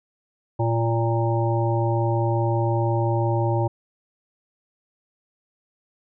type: harmonic tone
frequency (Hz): 115.3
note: A#2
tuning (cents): -19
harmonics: 1 / 3 / 5 / 7 / 8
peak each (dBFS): -21 / -26 / -28 / -29 / -30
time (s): 0.59-3.68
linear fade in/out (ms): 10
effects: none